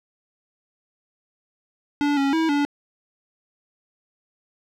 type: tone with pitch steps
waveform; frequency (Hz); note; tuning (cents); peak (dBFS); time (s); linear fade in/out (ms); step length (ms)
square; 289.4 / 276.2 / 323.2 / 287.7; D4 / C#4 / E4 / D4; -25 / -6 / -34 / -36; -19; 2.01-2.65; 0; 160
effects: low-pass 4000 Hz 12 dB/octave + 8-bit